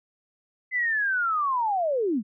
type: linear sweep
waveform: sine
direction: down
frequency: 2043 to 187.3 Hz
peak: -22 dBFS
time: 0.71-2.23 s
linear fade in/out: 50 ms
effects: none